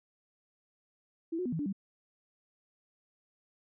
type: tone with pitch steps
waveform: sine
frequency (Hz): 329.7 / 364 / 247 / 161.9 / 291.2 / 195.6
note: E4 / F#4 / B3 / E3 / D4 / G3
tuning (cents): 0 / -28 / 0 / -31 / -15 / -4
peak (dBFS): -31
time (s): 1.32-1.728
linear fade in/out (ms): 10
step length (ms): 68
effects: none